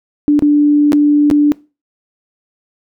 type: tone with dropouts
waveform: sine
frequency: 293.7 Hz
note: D4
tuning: in tune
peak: -6 dBFS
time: 0.28-1.52 s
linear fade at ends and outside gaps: 0 ms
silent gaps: 0.392-0.423 / 0.921-0.931 / 1.301-1.312 s
effects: noise-tail reverb RT60 0.3 s tail -22 dB re dry